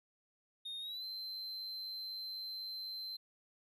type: tone with pitch glide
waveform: triangle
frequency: 3693 to 4098 Hz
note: A#7 to C8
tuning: -17 to -37 cents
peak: -40 dBFS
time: 0.65-3.17 s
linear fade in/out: 10 ms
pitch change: +180 cents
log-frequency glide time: 0.8-1.04 s
effects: none